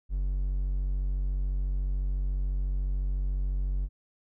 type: tone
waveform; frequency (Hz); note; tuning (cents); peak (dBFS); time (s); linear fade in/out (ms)
triangle; 47.01; F#1; +28; -24; 0.09-3.89; 50
effects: none